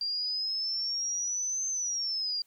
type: exponential two-way sweep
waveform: sine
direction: up then down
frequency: 4736 to 6280 to 4736 Hz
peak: -29 dBFS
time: 0.01-2.42 s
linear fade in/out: 2 ms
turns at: 1.68 s
effects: white hiss -69 dBFS RMS until 2.46 s